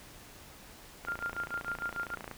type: click train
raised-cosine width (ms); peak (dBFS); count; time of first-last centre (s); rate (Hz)
0.5; -25; 37; 1.05-2.313; 28.5
type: tone with tremolo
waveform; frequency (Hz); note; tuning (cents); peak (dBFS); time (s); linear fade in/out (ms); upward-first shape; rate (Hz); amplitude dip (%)
sine; 1398; F6; +1; -31; 1.07-2.15; 5; sine; 6.7; 100
effects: pink hiss -52 dBFS RMS until 2.37 s